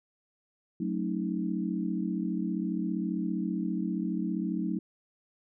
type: chord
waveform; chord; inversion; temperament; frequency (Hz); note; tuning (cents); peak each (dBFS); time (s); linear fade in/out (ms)
sine; D# half-diminished seventh; first; equal with one note detuned; 185 / 220 / 277.2 / 317.8; F#3 / A3 / C#4 / D#4; 0 / 0 / 0 / +37; -32 / -34 / -37 / -34; 0.8-4.79; 5
effects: none